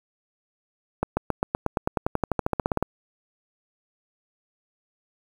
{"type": "accelerating click train", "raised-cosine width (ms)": 1, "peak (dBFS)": -8, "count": 21, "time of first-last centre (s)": [1.03, 2.826], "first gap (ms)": 140, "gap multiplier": 0.95, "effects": ["7-bit"]}